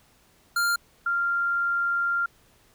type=tone pair in turn; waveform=square / sine; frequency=1396.9 / 1390.6 Hz; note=F6 / F6; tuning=0 / -8 cents; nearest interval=unison; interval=8 cents; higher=first; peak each=-22 / -22 dBFS; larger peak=neither; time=0.56-0.76 / 1.06-2.26 s; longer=second; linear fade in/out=5 ms; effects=pink hiss -60 dBFS RMS until 2.74 s